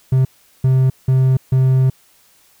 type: tone bursts at uneven times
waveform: triangle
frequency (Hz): 130.81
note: C3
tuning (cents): 0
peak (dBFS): -8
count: 4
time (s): 0.12-0.25 / 0.64-0.9 / 1.08-1.37 / 1.52-1.9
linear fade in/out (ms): 5
effects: white hiss -53 dBFS RMS until 2.6 s